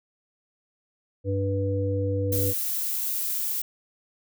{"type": "harmonic tone", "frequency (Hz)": 98, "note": "G2", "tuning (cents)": 0, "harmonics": [1, 3, 5], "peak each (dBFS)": [-25, -32, -28], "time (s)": [1.24, 2.54], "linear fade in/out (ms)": 50}
{"type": "noise", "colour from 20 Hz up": "violet", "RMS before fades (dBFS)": -28, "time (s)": [2.32, 3.62], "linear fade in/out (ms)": 5}
{"effects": []}